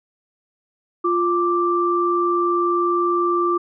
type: tone pair together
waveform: sine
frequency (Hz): 349.5 / 1174.7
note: F4 / D6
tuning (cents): +1 / 0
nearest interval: octave + major sixth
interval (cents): 2099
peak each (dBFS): -19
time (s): 1.04-3.58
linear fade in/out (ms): 10
effects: none

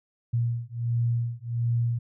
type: beating tone pair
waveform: sine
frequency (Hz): 117.4 / 118.8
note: A#2 / A#2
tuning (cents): +13 / +33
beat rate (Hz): 1.4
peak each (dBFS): -27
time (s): 0.33-1.99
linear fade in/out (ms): 10
effects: none

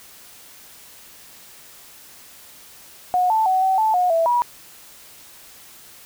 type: tone with pitch steps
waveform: sine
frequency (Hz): 727 / 880 / 750 / 762 / 875 / 723 / 660 / 966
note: F#5 / A5 / F#5 / G5 / A5 / F#5 / E5 / B5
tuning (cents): -31 / 0 / +23 / -49 / -10 / -40 / +2 / -39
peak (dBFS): -15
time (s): 3.14-4.42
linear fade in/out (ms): 0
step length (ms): 160
effects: white hiss -45 dBFS RMS until 6.05 s

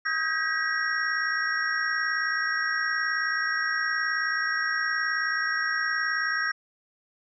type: tone cluster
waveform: sine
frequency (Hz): 1264 / 1568 / 1627 / 1915 / 5550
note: D#6 / G6 / G#6 / A#6 / F8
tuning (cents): +27 / 0 / -36 / +46 / -12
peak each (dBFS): -32 / -32 / -29 / -29 / -36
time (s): 0.05-6.52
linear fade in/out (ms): 10
effects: none

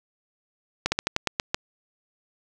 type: slowing click train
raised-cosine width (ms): 0.2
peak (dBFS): -5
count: 8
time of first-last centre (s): 0.86-1.545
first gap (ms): 60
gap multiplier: 1.16
effects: none

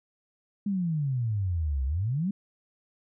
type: exponential two-way sweep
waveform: sine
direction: down then up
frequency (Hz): 208.5 to 63.7 to 208.5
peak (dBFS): -25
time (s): 0.66-2.31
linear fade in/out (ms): 5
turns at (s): 1.85
effects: none

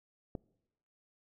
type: click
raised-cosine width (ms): 2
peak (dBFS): -25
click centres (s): 0.352
effects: noise-tail reverb RT60 0.9 s tail -24 dB re dry

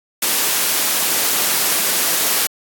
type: high-pass noise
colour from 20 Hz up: white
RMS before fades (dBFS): -17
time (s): 0.22-2.47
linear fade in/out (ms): 5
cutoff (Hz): 210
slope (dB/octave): 12
effects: AAC 64 kbps

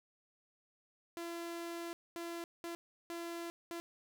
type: tone bursts at uneven times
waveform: sawtooth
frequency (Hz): 339.3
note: F4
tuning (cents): -50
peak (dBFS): -37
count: 5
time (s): 1.17-1.93 / 2.16-2.44 / 2.64-2.75 / 3.1-3.5 / 3.71-3.8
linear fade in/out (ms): 0
effects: none

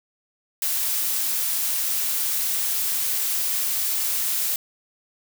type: noise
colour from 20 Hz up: blue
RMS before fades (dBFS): -24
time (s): 0.62-4.56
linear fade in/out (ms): 2
effects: none

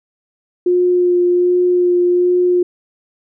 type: tone with vibrato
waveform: sine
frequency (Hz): 356.3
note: F4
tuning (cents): +35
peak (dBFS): -10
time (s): 0.66-2.63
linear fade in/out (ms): 5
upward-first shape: sine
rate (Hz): 1.3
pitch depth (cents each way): 12
effects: none

